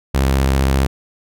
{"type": "tone with vibrato", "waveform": "sawtooth", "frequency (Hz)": 67.1, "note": "C2", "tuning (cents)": 44, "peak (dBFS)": -9, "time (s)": [0.14, 0.87], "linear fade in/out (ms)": 10, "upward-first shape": "sine", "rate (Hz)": 15, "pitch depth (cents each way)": 39, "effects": []}